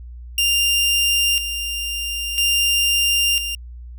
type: tone with tremolo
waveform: sawtooth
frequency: 2794 Hz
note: F7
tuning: in tune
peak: -12 dBFS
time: 0.38-3.55 s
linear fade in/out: 2 ms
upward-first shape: square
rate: 0.5 Hz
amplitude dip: 60%
effects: added 60 Hz sine -33 dBFS peak until 3.98 s